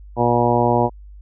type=harmonic tone; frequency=120 Hz; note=B2; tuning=49 cents flat; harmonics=1 / 2 / 3 / 4 / 5 / 6 / 7 / 8; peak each=-22 / -22 / -22 / -22 / -22 / -22 / -22 / -22 dBFS; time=0.16-0.9 s; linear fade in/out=50 ms; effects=added 50 Hz sine -37 dBFS peak until 1.21 s